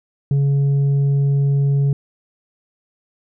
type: tone with tanh clipping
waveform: triangle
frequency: 140 Hz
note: C#3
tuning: 18 cents sharp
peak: -14 dBFS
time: 0.31-1.93 s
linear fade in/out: 2 ms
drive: 8 dB
effects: none